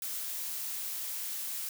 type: noise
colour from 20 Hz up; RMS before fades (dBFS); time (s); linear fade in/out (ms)
blue; -37; 0.02-1.69; 2
effects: none